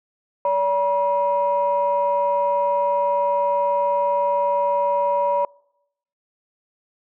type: tone pair together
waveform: sine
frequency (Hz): 572.6 / 963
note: D5 / B5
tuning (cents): -44 / -44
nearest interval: major sixth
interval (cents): 900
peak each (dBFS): -19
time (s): 0.45-5.45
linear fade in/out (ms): 2
effects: noise-tail reverb RT60 0.8 s tail -26 dB re dry + tanh soft clip ceiling -10 dBFS